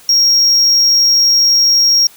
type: tone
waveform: triangle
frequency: 5588 Hz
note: F8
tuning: in tune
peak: -6 dBFS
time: 0.09-2.07 s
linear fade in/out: 2 ms
effects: white hiss -42 dBFS RMS until 2.16 s